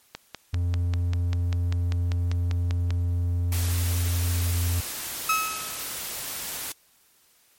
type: click train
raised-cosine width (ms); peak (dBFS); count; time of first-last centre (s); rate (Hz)
0.2; -16; 15; 0.15-2.906; 5.08
type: tone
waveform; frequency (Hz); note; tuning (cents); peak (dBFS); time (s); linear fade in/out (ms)
triangle; 87.3; F2; 0; -20; 0.53-4.81; 10
type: noise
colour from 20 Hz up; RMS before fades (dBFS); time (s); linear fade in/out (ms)
white; -33; 3.52-6.72; 2
type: tone with exponential decay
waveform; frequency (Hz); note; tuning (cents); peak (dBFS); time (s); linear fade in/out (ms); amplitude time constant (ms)
30% pulse; 1288; E6; -41; -16; 5.29-5.98; 5; 150
effects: white hiss -61 dBFS RMS until 7.58 s + MP3 64 kbps